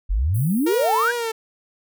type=exponential sweep; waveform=sine; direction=up; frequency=40.99 to 1700 Hz; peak=-17 dBFS; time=0.09-1.12 s; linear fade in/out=20 ms
type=high-pass noise; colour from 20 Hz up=white; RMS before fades=-36 dBFS; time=0.34-1.09 s; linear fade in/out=10 ms; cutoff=8700 Hz; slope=96 dB/octave
type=tone with vibrato; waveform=sawtooth; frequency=460 Hz; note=A#4; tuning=23 cents flat; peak=-19 dBFS; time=0.66-1.32 s; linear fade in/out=10 ms; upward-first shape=triangle; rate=2.6 Hz; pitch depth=88 cents each way
effects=none